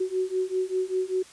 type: beating tone pair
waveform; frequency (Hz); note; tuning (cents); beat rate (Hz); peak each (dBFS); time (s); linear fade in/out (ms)
sine; 370 / 375.1; F#4 / F#4; 0 / +24; 5.1; -28 / -27; 0-1.23; 10
effects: white hiss -50 dBFS RMS until 1.32 s + resampled to 22050 Hz